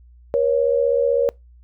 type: tone pair together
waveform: sine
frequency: 478.5 / 554.4 Hz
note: A#4 / C#5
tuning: +45 / 0 cents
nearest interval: minor third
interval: 255 cents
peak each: -18 / -18 dBFS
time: 0.34-1.29 s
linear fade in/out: 0 ms
effects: noise-tail reverb RT60 0.2 s tail -25 dB re dry + added 60 Hz sine -45 dBFS peak until 1.63 s